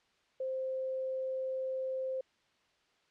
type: tone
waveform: sine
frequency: 523.3 Hz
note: C5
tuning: in tune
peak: -33 dBFS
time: 0.4-2.21 s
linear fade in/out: 5 ms
effects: white hiss -71 dBFS RMS until 3.1 s + low-pass 4000 Hz 12 dB/octave